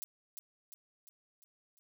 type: noise with echo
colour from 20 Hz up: violet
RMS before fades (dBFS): -41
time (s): 0.02-0.04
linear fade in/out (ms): 0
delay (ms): 350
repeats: 5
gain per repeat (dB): -5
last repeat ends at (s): 1.79
effects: none